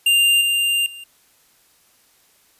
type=tone with level steps; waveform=square; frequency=2794 Hz; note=F7; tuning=in tune; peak=-13 / -17 / -35 dBFS; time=0.06-1.04 s; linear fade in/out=5 ms; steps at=0.41 / 0.86 s; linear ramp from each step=2 ms; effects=white hiss -57 dBFS RMS until 2.59 s + resampled to 32000 Hz

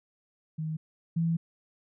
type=tone pair in turn; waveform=sine; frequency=157.3 / 165.91 Hz; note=D#3 / E3; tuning=+19 / +11 cents; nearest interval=minor second; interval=92 cents; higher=second; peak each=-30 / -24 dBFS; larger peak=second; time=0.58-0.77 / 1.16-1.37 s; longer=second; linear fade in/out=10 ms; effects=none

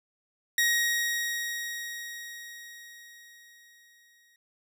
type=tone with exponential decay; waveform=sawtooth; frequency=1886 Hz; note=A#6; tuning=20 cents sharp; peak=-18 dBFS; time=0.58-4.36 s; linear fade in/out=2 ms; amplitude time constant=820 ms; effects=none

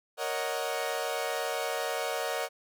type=chord; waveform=sawtooth; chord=D# minor seventh; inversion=second; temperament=equal; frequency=466.2 / 554.4 / 622.3 / 740 Hz; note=A#4 / C#5 / D#5 / F#5; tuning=0 / 0 / 0 / 0 cents; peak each=-32 dBFS; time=0.17-2.49 s; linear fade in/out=50 ms; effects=none

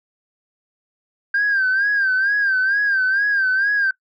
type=tone with vibrato; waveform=sine; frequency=1588 Hz; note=G6; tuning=22 cents sharp; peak=-14 dBFS; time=1.34-3.91 s; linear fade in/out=5 ms; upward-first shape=sine; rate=2.2 Hz; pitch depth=88 cents each way; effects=noise-tail reverb RT60 0.1 s tail -21 dB re dry + tanh soft clip ceiling -12 dBFS

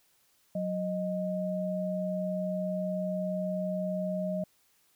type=tone pair together; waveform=sine; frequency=184.1 / 620.9 Hz; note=F#3 / D#5; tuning=-8 / -4 cents; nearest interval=octave + major sixth; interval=2104 cents; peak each=-32 / -32 dBFS; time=0.55-4.44 s; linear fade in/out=5 ms; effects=white hiss -68 dBFS RMS until 4.95 s

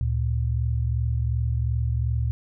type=tone pair together; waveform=sine; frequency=72.4 / 115.14 Hz; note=D2 / A#2; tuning=-24 / -21 cents; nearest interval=minor sixth; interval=803 cents; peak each=-24 dBFS; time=0.01-2.31 s; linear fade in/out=0 ms; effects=none

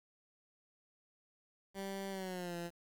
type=tone with pitch glide; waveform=15% pulse; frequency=195.1 to 171.82 Hz; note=G3 to F3; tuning=-8 to -28 cents; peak=-34 dBFS; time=1.74-2.71 s; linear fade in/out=50 ms; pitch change=-220 cents; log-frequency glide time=2.1-2.56 s; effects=10-bit

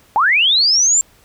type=linear sweep; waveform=sine; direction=up; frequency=784 to 7459 Hz; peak=-10 dBFS; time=0.16-1.01 s; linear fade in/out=0 ms; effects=pink hiss -51 dBFS RMS until 1.24 s

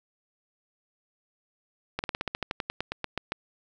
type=slowing click train; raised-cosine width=0.3 ms; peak=-13 dBFS; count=16; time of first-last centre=1.99-3.32 s; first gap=49 ms; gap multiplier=1.08; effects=none

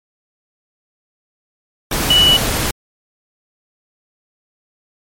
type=tone in noise; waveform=sine; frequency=2949 Hz; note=F#7; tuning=6 cents flat; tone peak=-8 dBFS; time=2.1-2.37 s; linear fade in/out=5 ms; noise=pink; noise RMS=-18 dBFS; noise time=1.91-2.71 s; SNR=+7 dB; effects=MP3 64 kbps

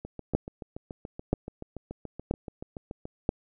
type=two click trains; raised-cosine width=2 ms; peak=-24 / -10 dBFS; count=22 / 4; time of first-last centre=0.05-3.054 / 0.35-3.291 s; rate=6.99 / 1.02 Hz; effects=none

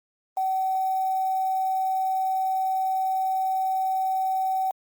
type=tone with quantisation; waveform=sine; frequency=760 Hz; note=F#5; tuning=46 cents sharp; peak=-22 dBFS; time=0.37-4.71 s; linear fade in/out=2 ms; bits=7; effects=Opus 24 kbps

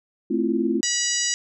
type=chord; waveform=sine; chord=F major seventh; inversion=first; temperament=equal; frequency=220 / 261.6 / 329.6 / 349.2 Hz; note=A3 / C4 / E4 / F4; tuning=0 / 0 / 0 / 0 cents; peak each=-25 dBFS; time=0.3-0.81 s; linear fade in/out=10 ms
type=harmonic tone; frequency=970 Hz; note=B5; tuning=31 cents flat; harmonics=2 / 3 / 4 / 5 / 6 / 7 / 8; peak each=-30 / -30 / -33 / -28 / -27 / -27 / -30 dBFS; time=0.83-1.34 s; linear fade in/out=0 ms
effects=none

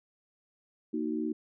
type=chord; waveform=sine; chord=D# minor; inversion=second; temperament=just; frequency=233.3 / 311.1 / 373.4 Hz; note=A#3 / D#4 / F#4; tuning=+2 / 0 / +16 cents; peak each=-34 / -32 / -37 dBFS; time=0.93-1.33 s; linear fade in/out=10 ms; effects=none

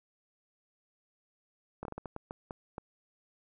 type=slowing click train; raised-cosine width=1 ms; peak=-25 dBFS; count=10; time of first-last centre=1.83-2.781 s; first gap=22 ms; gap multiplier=1.37; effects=none

